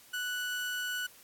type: tone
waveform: 30% pulse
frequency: 1480 Hz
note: F#6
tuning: in tune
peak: -30 dBFS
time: 0.13-1.07 s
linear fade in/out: 10 ms
effects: white hiss -57 dBFS RMS until 1.23 s + AAC 64 kbps